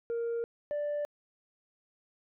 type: tone pair in turn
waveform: sine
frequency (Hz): 466.2 / 587.4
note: A#4 / D5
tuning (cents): 0 / 0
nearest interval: major third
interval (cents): 400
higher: second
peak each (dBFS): -28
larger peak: neither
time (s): 0.1-0.44 / 0.71-1.05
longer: neither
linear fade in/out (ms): 0
effects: tanh soft clip ceiling -29 dBFS